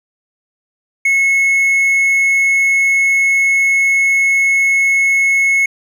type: tone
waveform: triangle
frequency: 2186 Hz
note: C#7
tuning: 25 cents flat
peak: -8 dBFS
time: 1.05-5.66 s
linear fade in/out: 5 ms
effects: none